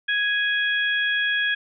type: harmonic tone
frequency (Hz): 830.6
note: G#5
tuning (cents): 0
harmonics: 2 / 3 / 4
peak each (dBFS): -21 / -30 / -27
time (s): 0.08-1.55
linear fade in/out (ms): 10
effects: none